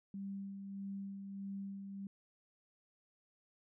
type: tone with tremolo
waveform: sine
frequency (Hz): 196.9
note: G3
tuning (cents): +8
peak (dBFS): -40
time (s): 0.14-2.07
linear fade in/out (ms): 2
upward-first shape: sine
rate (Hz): 1.6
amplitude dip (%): 40
effects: none